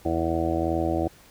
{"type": "harmonic tone", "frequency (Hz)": 82.41, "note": "E2", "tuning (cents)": 0, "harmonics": [1, 2, 3, 4, 5, 6, 7, 8, 9], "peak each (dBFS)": [-30, -35, -35, -26, -38, -34, -31, -33, -31], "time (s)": [0.05, 1.08], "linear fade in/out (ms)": 5, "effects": ["pink hiss -53 dBFS RMS until 1.3 s"]}